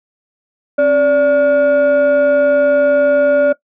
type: tone with frequency modulation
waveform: sine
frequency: 580 Hz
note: D5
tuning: 22 cents flat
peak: -7 dBFS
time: 0.78-3.53 s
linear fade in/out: 10 ms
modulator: 849 Hz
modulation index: 0.52
effects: noise-tail reverb RT60 0.1 s tail -19 dB re dry + tanh soft clip ceiling -4 dBFS